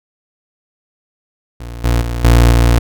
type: tone with level steps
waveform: 30% pulse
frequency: 58.7 Hz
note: A#1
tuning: 13 cents sharp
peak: -23 / -8 / -15 / -3 / -5 dBFS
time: 1.6-2.79 s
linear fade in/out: 5 ms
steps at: 1.84 / 2.01 / 2.24 / 2.51 s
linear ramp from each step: 5 ms
effects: none